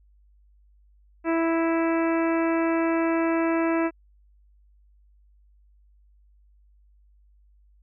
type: harmonic tone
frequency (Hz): 329.6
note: E4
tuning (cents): 0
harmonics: 1 / 2 / 3 / 4 / 5 / 6 / 7 / 8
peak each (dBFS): -22 / -28 / -32 / -34 / -36 / -38 / -39 / -40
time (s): 1.24-3.91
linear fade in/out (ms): 50
effects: added 50 Hz sine -55 dBFS peak until 7.82 s